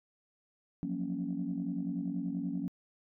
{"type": "chord", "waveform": "sine", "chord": "Gb major seventh", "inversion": "third", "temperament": "equal", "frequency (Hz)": [174.61, 185, 233.1, 277.2], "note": ["F3", "Gb3", "Bb3", "Db4"], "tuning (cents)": [0, 0, 0, 0], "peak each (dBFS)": [-38, -38, -39, -36], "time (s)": [0.83, 2.68], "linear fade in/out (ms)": 0, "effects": ["tanh soft clip ceiling -24 dBFS"]}